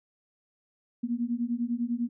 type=beating tone pair; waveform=sine; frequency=233.1 / 243.1 Hz; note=A#3 / B3; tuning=0 / -27 cents; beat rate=10 Hz; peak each=-30 dBFS; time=1.03-2.09 s; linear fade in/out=10 ms; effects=none